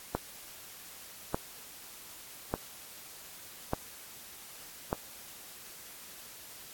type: click train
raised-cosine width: 1 ms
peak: -14 dBFS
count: 5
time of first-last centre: 0.15-4.929 s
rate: 0.837 Hz
effects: white hiss -49 dBFS RMS until 6.73 s + AAC 64 kbps